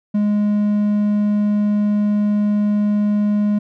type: tone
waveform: triangle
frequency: 207.7 Hz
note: G#3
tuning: in tune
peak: -12 dBFS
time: 0.14-3.59 s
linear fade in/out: 10 ms
effects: none